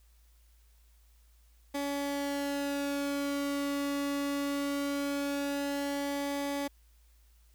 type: tone with flanger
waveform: sawtooth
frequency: 282.8 Hz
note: C#4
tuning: 35 cents sharp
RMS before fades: -33 dBFS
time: 1.74-6.68 s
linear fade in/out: 10 ms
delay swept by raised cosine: 0.72 to 1.28 ms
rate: 0.21 Hz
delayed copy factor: -0.55
effects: added 56 Hz sine -59 dBFS peak until 7.54 s + white hiss -70 dBFS RMS until 7.54 s